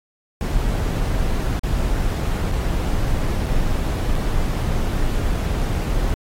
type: noise with dropouts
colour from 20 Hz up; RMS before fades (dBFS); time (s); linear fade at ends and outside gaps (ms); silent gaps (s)
brown; -20; 0.41-6.14; 0; 1.592-1.635 / 2.515-2.52 / 3.46-3.464 / 4.154-4.159
effects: AAC 48 kbps